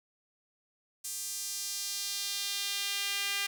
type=tone with high-pass filter sweep; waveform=sawtooth; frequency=400 Hz; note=G4; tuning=35 cents sharp; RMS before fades=-35 dBFS; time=1.04-3.47 s; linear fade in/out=10 ms; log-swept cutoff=7500 to 2300 Hz; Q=1.4; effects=none